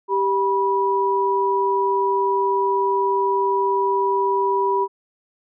sine tone pair together, 392.6 / 976 Hz, G4 / B5, +3 / -21 cents, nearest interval octave + major third, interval 1576 cents, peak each -20 / -19 dBFS, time 0.08-4.88 s, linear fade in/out 50 ms, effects none

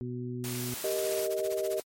harmonic tone, 123.3 Hz, B2, 2 cents flat, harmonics 1 / 2 / 3, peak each -36 / -37 / -40 dBFS, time 0.01-0.74 s, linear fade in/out 0 ms
white high-pass noise, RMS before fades -38 dBFS, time 0.44-1.25 s, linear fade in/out 0 ms, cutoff 150 Hz, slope 12 dB/octave
sine chord, Eb major, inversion first, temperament equal, 392 / 466.2 / 622.3 Hz, G4 / Bb4 / Eb5, 0 / 0 / 0 cents, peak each -32 / -35 / -31 dBFS, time 0.84-1.8 s, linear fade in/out 2 ms
white noise with tremolo, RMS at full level -40 dBFS, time 0.84-1.83 s, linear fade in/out 10 ms, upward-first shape sine, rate 15 Hz, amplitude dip 90%
effects MP3 64 kbps

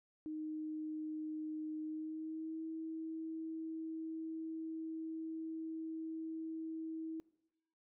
sine tone with pitch glide, 310 to 321.5 Hz, D#4 to E4, -6 to -43 cents, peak -40 dBFS, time 0.26-7.2 s, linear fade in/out 0 ms, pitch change +63 cents, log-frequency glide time 1.81-2.63 s, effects noise-tail reverb RT60 0.9 s tail -22 dB re dry

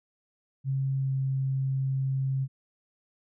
sine tone with pitch glide, 135 to 133.99 Hz, C#3 to C3, -45 to +42 cents, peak -25 dBFS, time 0.64-2.48 s, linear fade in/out 50 ms, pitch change -13 cents, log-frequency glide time 0.99-1.11 s, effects none

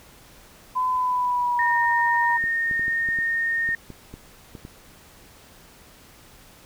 sine tone with pitch glide, 1013 to 950.6 Hz, B5 to A#5, +44 to +34 cents, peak -20 dBFS, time 0.75-2.38 s, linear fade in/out 20 ms, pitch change -110 cents, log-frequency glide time 0.92-1.82 s
sine tone, 1838 Hz, A#6, 25 cents flat, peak -21 dBFS, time 1.59-3.75 s, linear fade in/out 2 ms
clicks, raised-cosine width 3 ms, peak -25 dBFS, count 11, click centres 2.44 / 2.712 / 2.795 / 2.881 / 3.088 / 3.188 / 3.69 / 3.903 / 4.14 / 4.552 / 4.651 s
effects pink hiss -50 dBFS RMS until 6.65 s

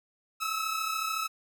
sawtooth tone pair together, 1284.7 / 1318.5 Hz, E6 / E6, -45 / 0 cents, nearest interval unison, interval 45 cents, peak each -28 / -30 dBFS, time 0.4-1.28 s, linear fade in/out 20 ms, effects none

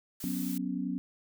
blue noise, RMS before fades -42 dBFS, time 0.2-0.58 s, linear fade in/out 5 ms
sine chord, F# suspended fourth, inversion none, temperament equal, 185 / 246.9 / 277.2 Hz, F#3 / B3 / C#4, 0 / 0 / 0 cents, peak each -35 dBFS, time 0.24-0.98 s, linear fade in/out 0 ms
effects none

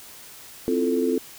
sine chord, F major seventh, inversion second, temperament equal with one note detuned, 260.7 / 329.6 / 349.2 / 440 Hz, C4 / E4 / F4 / A4, -6 / 0 / 0 / 0 cents, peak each -24 / -29 / -26 / -24 dBFS, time 0.68-1.18 s, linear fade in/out 0 ms, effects white hiss -44 dBFS RMS until 1.38 s

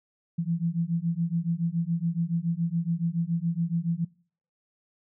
sine beating tone pair, 164.81 / 171.91 Hz, E3 / F3, 0 / -27 cents, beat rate 7.1 Hz, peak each -28 dBFS, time 0.38-4.05 s, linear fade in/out 10 ms, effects noise-tail reverb RT60 0.5 s tail -24 dB re dry

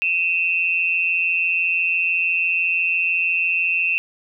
sine tone pair together, 2533 / 2707 Hz, D#7 / E7, +30 / +45 cents, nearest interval minor second, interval 115 cents, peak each -20 dBFS, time 0.02-3.98 s, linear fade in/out 0 ms, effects none

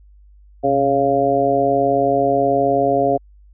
harmonic tone with a mistuned harmonic, 138.8 Hz, C#3, 3 cents sharp, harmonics 1 / 2 / 3 / 4 / 5, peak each -29 / -22 / -20 / -19 / -17 dBFS, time 0.63-3.18 s, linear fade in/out 20 ms, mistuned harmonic 1, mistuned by -140 cents, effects added 50 Hz sine -44 dBFS peak until 3.53 s

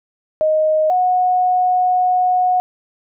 sine tone pair in turn, 622.3 / 730.7 Hz, D#5 / F#5, 0 / -22 cents, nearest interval minor third, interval 278 cents, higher second, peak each -12 / -12 dBFS, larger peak neither, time 0.41-0.9 / 0.9-2.6 s, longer second, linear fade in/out 0 ms, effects none

